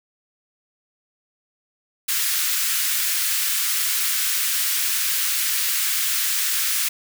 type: high-pass noise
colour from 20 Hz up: white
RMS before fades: -22 dBFS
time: 2.08-6.89 s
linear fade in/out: 10 ms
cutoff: 1400 Hz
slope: 24 dB/octave
effects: none